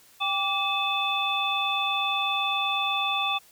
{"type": "tone cluster", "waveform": "sine", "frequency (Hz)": [791, 1162, 2586, 3514], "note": ["G5", "D6", "E7", "A7"], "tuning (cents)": [15, -19, -34, -3], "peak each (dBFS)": [-30, -30, -29, -28], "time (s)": [0.2, 3.39], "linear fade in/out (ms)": 20, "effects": ["white hiss -56 dBFS RMS until 3.51 s"]}